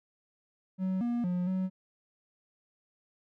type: tone with pitch steps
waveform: triangle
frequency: 187.5 / 238.6 / 178.9 / 187.1 Hz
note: F#3 / A#3 / F3 / F#3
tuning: +23 / +41 / +42 / +20 cents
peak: -26 dBFS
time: 0.78-1.7 s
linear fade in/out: 50 ms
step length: 230 ms
effects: none